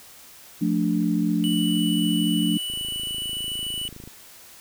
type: chord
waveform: sine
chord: D minor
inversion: first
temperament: just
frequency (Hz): 176.2 / 220.2 / 293.7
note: F3 / A3 / D4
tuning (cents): +16 / +2 / 0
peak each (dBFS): -24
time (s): 0.61-2.58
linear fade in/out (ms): 10
type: tone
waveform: square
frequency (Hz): 2960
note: F#7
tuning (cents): 0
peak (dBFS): -28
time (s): 1.44-3.88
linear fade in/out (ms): 0
type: click train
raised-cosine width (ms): 3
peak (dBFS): -28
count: 38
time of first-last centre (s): 2.7-4.075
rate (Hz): 26.9
effects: white hiss -47 dBFS RMS until 4.6 s